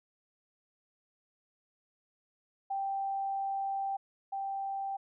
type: tone pair in turn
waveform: sine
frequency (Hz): 784 / 784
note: G5 / G5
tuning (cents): 0 / 0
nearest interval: unison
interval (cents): 0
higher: neither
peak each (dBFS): -31 / -33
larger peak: first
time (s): 2.7-3.97 / 4.32-4.97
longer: first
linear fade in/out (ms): 10
effects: none